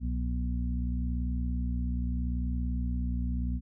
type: harmonic tone with a mistuned harmonic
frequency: 60.8 Hz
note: B1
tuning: 26 cents flat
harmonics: 1 / 2 / 3 / 4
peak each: -29 / -40 / -38 / -37 dBFS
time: 0-3.61 s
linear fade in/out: 50 ms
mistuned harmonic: 1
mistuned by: +96 cents
effects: none